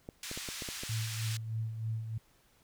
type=clicks; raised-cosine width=2 ms; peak=-28 dBFS; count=7; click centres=0.089 / 0.314 / 0.375 / 0.488 / 0.622 / 0.688 / 0.835 s
type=band-pass noise; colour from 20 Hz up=white; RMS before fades=-42 dBFS; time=0.23-1.37 s; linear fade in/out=2 ms; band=1600 to 6900 Hz; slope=12 dB/octave
type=tone with tremolo; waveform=sine; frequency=111.6 Hz; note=A2; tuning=25 cents sharp; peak=-31 dBFS; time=0.89-2.18 s; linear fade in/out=5 ms; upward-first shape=sine; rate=3.2 Hz; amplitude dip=55%
effects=pink hiss -67 dBFS RMS until 2.63 s